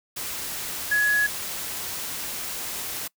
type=tone in noise; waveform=sine; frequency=1682 Hz; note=G#6; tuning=22 cents sharp; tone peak=-18 dBFS; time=0.91-1.27 s; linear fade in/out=10 ms; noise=white; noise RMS=-32 dBFS; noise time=0.16-3.08 s; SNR=+11 dB; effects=noise-tail reverb RT60 0.1 s tail -23 dB re dry